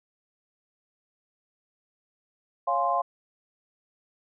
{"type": "chord", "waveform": "sine", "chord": "Db major seventh", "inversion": "none", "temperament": "equal", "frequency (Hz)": [554.4, 698.5, 830.6, 1046.5], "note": ["Db5", "F5", "Ab5", "C6"], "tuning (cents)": [0, 0, 0, 0], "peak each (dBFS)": [-32, -26, -31, -26], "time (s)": [2.67, 3.02], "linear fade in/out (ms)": 10, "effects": []}